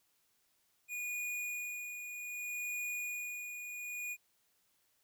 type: tone with tremolo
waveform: square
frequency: 2451 Hz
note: D#7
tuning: 27 cents flat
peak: -37 dBFS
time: 0.88-4.17 s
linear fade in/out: 50 ms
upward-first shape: sine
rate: 0.64 Hz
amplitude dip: 50%
effects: white hiss -75 dBFS RMS until 5.03 s